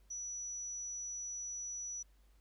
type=tone; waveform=sine; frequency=5900 Hz; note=F#8; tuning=6 cents flat; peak=-40 dBFS; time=0.1-2.03 s; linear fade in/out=10 ms; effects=added 50 Hz sine -63 dBFS peak until 2.4 s + pink hiss -75 dBFS RMS until 2.4 s